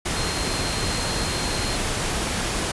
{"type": "tone in noise", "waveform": "sine", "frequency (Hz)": 4198, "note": "C8", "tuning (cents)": 5, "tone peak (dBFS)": -32, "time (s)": [0.16, 1.77], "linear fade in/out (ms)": 10, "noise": "pink", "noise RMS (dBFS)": -25, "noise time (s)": [0.05, 2.72], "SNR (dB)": -10, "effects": ["resampled to 24000 Hz"]}